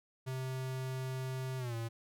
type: tone with pitch glide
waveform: square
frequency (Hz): 130.4 to 114.84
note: C3 to A#2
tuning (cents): -5 to -25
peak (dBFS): -37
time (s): 0.26-1.89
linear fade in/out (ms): 20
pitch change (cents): -220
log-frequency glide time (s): 1.58-1.75
effects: none